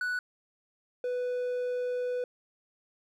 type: tone pair in turn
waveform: triangle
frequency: 1480 / 495.5 Hz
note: F#6 / B4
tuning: 0 / +6 cents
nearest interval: octave + perfect fifth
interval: 1894 cents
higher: first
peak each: -27 dBFS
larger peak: neither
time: 0.01-0.19 / 1.04-2.24 s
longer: second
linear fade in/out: 2 ms
effects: none